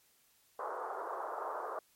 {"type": "band-pass noise", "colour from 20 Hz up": "white", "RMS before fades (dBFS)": -40, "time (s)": [0.59, 1.79], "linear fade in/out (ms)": 2, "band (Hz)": [390, 1300], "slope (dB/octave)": 48, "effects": ["white hiss -69 dBFS RMS until 1.95 s", "MP3 64 kbps"]}